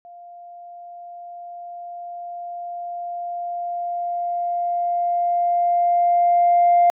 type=tone with level ramp; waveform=sine; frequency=698.5 Hz; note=F5; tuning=in tune; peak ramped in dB=-39 to -10 dBFS; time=0.05-6.9 s; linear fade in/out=0 ms; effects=tanh soft clip ceiling -8 dBFS